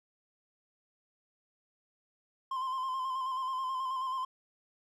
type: tone with vibrato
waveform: triangle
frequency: 1043 Hz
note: C6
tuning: 6 cents flat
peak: -30 dBFS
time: 2.51-4.25 s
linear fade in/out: 5 ms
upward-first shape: square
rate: 9.3 Hz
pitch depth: 33 cents each way
effects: none